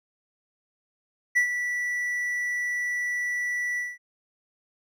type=tone with ADSR envelope; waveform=triangle; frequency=1959 Hz; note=B6; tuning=15 cents flat; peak=-15 dBFS; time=1.35-3.98 s; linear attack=20 ms; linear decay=97 ms; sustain=-9 dB; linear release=200 ms; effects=none

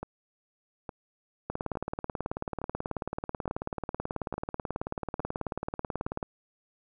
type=two click trains; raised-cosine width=1 ms; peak=-18 / -22 dBFS; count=88 / 8; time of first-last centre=1.5-6.228 / 0.03-6.064 s; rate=18.4 / 1.16 Hz; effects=none

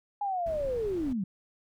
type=linear sweep; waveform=sine; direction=down; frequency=830.6 to 176.8 Hz; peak=-28 dBFS; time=0.21-1.24 s; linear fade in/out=5 ms
type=noise; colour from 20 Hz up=brown; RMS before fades=-42 dBFS; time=0.46-1.13 s; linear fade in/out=5 ms
effects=none

